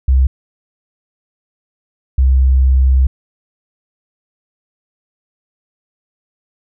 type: tone pair in turn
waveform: sine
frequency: 65.41 / 65.41 Hz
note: C2 / C2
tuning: 0 / 0 cents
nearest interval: unison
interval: 0 cents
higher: neither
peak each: -7 dBFS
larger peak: neither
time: 0.08-0.27 / 2.18-3.07 s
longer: second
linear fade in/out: 5 ms
effects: none